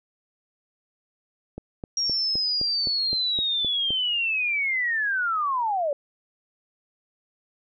click train, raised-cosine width 2 ms, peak -21 dBFS, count 10, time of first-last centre 1.58-3.906 s, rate 3.87 Hz
sine linear sweep, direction down, 5630 to 550 Hz, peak -22 dBFS, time 1.97-5.93 s, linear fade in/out 2 ms
effects none

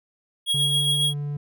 square tone with tremolo, 3303 Hz, G#7, 10 cents flat, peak -19 dBFS, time 0.46-1.14 s, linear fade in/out 50 ms, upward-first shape sine, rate 7.3 Hz, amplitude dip 35%
triangle tone with pitch glide, 140.7 to 145.24 Hz, C#3 to D3, +26 to -19 cents, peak -24 dBFS, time 0.54-1.37 s, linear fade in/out 5 ms, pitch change +55 cents, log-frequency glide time 0.69-1.2 s
effects none

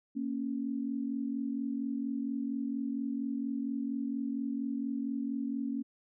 sine tone pair together, 232.9 / 277.2 Hz, A#3 / C#4, -1 / 0 cents, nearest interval minor third, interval 301 cents, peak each -35 / -34 dBFS, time 0.15-5.83 s, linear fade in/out 20 ms, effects none

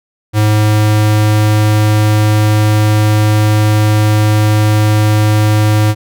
square tone, 106.5 Hz, G#2, 44 cents sharp, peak -8 dBFS, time 0.33-5.95 s, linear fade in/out 50 ms, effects none

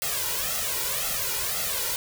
white noise with flanger, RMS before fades -28 dBFS, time 0.02-1.96 s, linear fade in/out 0 ms, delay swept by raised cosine 1.5 to 2.1 ms, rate 1.9 Hz, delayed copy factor +1, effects none

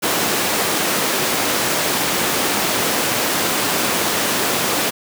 pink high-pass noise, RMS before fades -19 dBFS, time 0.02-4.91 s, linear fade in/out 20 ms, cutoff 240 Hz, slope 12 dB/octave, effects none

